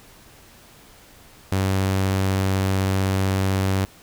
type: tone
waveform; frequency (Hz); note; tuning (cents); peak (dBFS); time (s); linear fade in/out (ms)
sawtooth; 95.9; G2; -37; -15; 1.52-3.85; 0
effects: pink hiss -49 dBFS RMS until 4.02 s